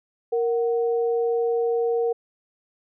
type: tone pair together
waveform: sine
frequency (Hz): 466.2 / 744.6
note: A#4 / F#5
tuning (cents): 0 / +11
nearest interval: minor sixth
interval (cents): 811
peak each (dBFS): -20 / -31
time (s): 0.32-2.13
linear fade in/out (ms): 10
effects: none